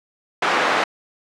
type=band-pass noise; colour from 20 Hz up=white; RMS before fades=-19 dBFS; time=0.42-0.84 s; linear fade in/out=5 ms; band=390 to 1600 Hz; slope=12 dB/octave; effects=low-pass 8000 Hz 12 dB/octave